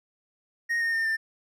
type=tone with pitch steps; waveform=triangle; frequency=1864.7 / 1839 / 1813.7 / 1788.7 Hz; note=A#6 / A#6 / A#6 / A6; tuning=0 / -24 / -48 / +28 cents; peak=-22 dBFS; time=0.69-1.17 s; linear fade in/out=20 ms; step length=120 ms; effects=none